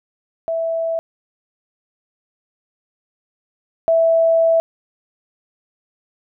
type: tone pair in turn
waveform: sine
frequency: 658 / 658 Hz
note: E5 / E5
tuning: -3 / -3 cents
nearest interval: unison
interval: 0 cents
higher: neither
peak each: -18 / -11 dBFS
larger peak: second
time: 0.48-0.99 / 3.88-4.6 s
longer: second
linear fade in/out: 0 ms
effects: none